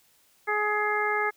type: harmonic tone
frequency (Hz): 420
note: G#4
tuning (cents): +19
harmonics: 1 / 2 / 3 / 4 / 5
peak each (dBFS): -30 / -30 / -30 / -30 / -30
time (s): 0.47-1.31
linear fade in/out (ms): 20
effects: white hiss -63 dBFS RMS until 1.36 s